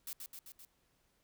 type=noise with echo; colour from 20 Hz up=blue; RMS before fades=-43 dBFS; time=0.07-0.13 s; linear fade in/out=2 ms; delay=130 ms; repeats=4; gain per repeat=-3 dB; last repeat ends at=0.65 s; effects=pink hiss -75 dBFS RMS until 1.23 s

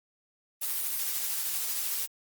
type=noise with tremolo; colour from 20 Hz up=blue; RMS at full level=-30 dBFS; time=0.61-2.07 s; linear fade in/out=20 ms; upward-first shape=sine; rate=13 Hz; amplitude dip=25%; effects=Opus 32 kbps

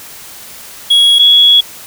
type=tone pair in turn; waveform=triangle / sine; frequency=3326 / 3353 Hz; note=G#7 / G#7; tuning=+2 / +16 cents; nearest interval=unison; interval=14 cents; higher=second; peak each=-3 dBFS; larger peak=neither; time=0.9-1.19 / 1.19-1.61 s; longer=second; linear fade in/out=10 ms; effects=white hiss -32 dBFS RMS until 1.86 s

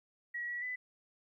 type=tone with pitch steps; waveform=sine; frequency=1916 / 1931 / 2000 Hz; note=A#6 / B6 / B6; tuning=+47 / -39 / +21 cents; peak=-36 dBFS; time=0.34-0.76 s; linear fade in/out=10 ms; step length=140 ms; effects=13-bit

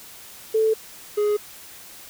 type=tone pair in turn; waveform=sine / triangle; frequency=440 / 417.3 Hz; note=A4 / G#4; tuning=0 / +8 cents; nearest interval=minor second; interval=92 cents; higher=first; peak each=-16 dBFS; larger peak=neither; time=0.54-0.74 / 1.17-1.37 s; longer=neither; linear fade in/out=10 ms; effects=white hiss -43 dBFS RMS until 2.09 s

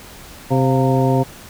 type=harmonic tone with a mistuned harmonic; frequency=131.3 Hz; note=C3; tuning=6 cents sharp; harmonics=1 / 2 / 3 / 4 / 5 / 7; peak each=-16 / -19 / -21 / -22 / -23 / -24 dBFS; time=0.5-1.24 s; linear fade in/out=20 ms; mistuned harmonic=5; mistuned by=+96 cents; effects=pink hiss -39 dBFS RMS until 1.49 s

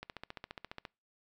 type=click train; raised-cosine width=0.3 ms; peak=-26 dBFS; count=13; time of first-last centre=0.03-0.852 s; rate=14.6 Hz; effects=noise-tail reverb RT60 0.3 s tail -26 dB re dry

